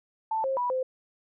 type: tone with pitch steps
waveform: sine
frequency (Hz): 884 / 534 / 980 / 517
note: A5 / C5 / B5 / C5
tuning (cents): +8 / +35 / -14 / -21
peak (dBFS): -25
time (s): 0.31-0.83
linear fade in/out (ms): 5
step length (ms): 130
effects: none